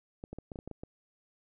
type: clicks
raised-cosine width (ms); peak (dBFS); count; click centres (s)
2; -28; 9; 0.239 / 0.33 / 0.386 / 0.518 / 0.558 / 0.589 / 0.676 / 0.713 / 0.835
effects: none